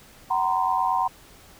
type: tone cluster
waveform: sine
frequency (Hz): 753 / 944 / 1033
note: F#5 / A#5 / C6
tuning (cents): +30 / +22 / -22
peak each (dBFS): -25 / -24 / -25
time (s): 0.3-1.08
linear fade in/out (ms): 10
effects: pink hiss -50 dBFS RMS until 1.59 s